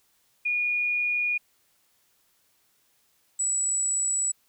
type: tone pair in turn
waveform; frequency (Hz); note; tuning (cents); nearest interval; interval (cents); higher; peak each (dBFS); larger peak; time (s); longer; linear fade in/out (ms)
sine; 2442 / 7859; D#7 / B8; -33 / -9; octave + minor sixth; 2024; second; -23; neither; 0.45-1.38 / 3.39-4.32; neither; 10
effects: white hiss -67 dBFS RMS until 4.48 s